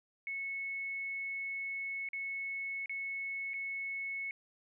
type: tone with dropouts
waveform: sine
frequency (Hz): 2200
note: C#7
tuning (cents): -14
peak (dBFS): -36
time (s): 0.27-4.31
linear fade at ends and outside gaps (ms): 1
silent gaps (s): 2.088-2.132 / 2.859-2.895 / 3.535-3.54
effects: none